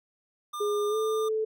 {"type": "tone", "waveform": "square", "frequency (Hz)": 1200, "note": "D6", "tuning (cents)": 37, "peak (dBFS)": -34, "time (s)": [0.53, 1.29], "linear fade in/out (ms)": 10}
{"type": "tone with pitch glide", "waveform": "sine", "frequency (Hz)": [415.3, 437], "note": ["G#4", "A4"], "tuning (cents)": [0, -12], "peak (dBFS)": -25, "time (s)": [0.6, 1.45], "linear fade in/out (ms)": 10, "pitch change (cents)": 88, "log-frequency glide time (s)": [0.89, 0.96]}
{"effects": []}